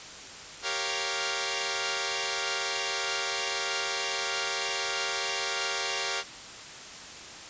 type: chord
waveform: 5% pulse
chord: G half-diminished seventh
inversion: none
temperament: equal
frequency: 392 / 466.2 / 554.4 / 698.5 Hz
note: G4 / Bb4 / Db5 / F5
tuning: 0 / 0 / 0 / 0 cents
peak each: -23 dBFS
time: 0.62-6.24 s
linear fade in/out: 50 ms
effects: white hiss -43 dBFS RMS until 7.49 s + resampled to 16000 Hz